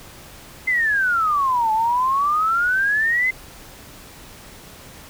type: exponential two-way sweep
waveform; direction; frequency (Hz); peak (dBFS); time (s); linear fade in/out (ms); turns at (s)
sine; down then up; 2081 to 861 to 2081; -16; 0.67-3.31; 10; 1.72
effects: pink hiss -42 dBFS RMS until 5.09 s